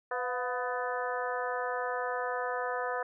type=harmonic tone with a mistuned harmonic; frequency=250 Hz; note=B3; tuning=21 cents sharp; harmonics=2 / 3 / 4 / 5 / 6 / 7; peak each=-35 / -37 / -38 / -39 / -40 / -40 dBFS; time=0.11-3.03 s; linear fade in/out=5 ms; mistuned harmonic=3; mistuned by=-62 cents; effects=none